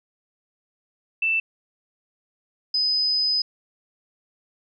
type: tone pair in turn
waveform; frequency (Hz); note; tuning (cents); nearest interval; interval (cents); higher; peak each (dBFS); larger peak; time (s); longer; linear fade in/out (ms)
sine; 2658 / 5018; E7 / D#8; +14 / +14; major seventh; 1100; second; -19; neither; 1.22-1.4 / 2.74-3.42; second; 5
effects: none